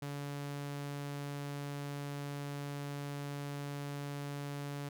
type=tone; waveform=sawtooth; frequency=142.9 Hz; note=D3; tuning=47 cents flat; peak=-35 dBFS; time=0.02-4.89 s; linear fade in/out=5 ms; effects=none